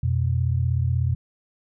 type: tone pair together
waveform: sine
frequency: 87.82 / 124.2 Hz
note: F2 / B2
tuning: +10 / +10 cents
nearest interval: tritone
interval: 600 cents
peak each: -22 dBFS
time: 0.03-1.15 s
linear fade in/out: 5 ms
effects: none